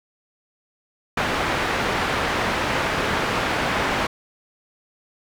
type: low-pass noise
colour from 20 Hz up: white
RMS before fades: -23 dBFS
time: 1.17-4.07 s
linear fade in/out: 5 ms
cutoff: 1800 Hz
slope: 12 dB/octave
effects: none